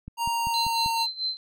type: click train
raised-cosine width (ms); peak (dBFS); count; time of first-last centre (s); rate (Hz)
5; -25; 5; 0.08-0.861; 5.12
type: tone with pitch glide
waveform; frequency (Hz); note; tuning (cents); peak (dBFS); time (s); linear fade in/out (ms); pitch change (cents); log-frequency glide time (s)
square; 932.3 to 915.2; A#5 to A#5; 0 to -32; -25; 0.17-1.07; 50; -32; 0.3-0.87
type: tone with tremolo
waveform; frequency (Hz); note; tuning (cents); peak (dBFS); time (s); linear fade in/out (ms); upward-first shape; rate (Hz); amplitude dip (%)
sine; 4088; C8; -41; -24; 0.54-1.37; 0; sine; 4.5; 85
effects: none